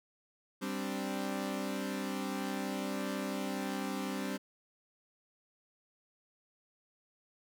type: chord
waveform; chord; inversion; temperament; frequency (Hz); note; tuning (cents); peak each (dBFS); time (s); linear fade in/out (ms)
sawtooth; G suspended fourth; none; equal; 196 / 261.6 / 293.7; G3 / C4 / D4; 0 / 0 / 0; -34 / -35 / -37; 0.61-4.38; 20
effects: none